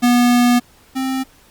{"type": "tone pair in turn", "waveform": "square", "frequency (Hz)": [243.3, 263.2], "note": ["B3", "C4"], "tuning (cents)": [-26, 10], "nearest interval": "minor second", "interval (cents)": 136, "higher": "second", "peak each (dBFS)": [-11, -19], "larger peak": "first", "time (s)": [[0.02, 0.6], [0.95, 1.24]], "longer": "first", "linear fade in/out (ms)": 20, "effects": ["pink hiss -50 dBFS RMS until 1.5 s", "Opus 48 kbps"]}